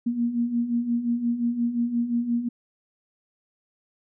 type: beating tone pair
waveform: sine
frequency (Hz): 233.1 / 238.8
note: A#3 / A#3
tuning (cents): 0 / +42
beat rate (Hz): 5.7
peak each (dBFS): -29 / -23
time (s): 0.06-2.49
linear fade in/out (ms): 10
effects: none